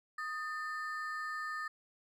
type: ring-modulated tone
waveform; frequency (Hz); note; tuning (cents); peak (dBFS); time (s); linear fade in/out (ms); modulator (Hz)
triangle; 1516; F#6; +42; -32; 0.18-1.68; 5; 273
effects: none